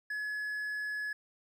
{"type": "tone", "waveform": "triangle", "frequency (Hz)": 1698, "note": "G#6", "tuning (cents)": 38, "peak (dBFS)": -32, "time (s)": [0.1, 1.13], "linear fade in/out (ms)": 5, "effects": ["12-bit"]}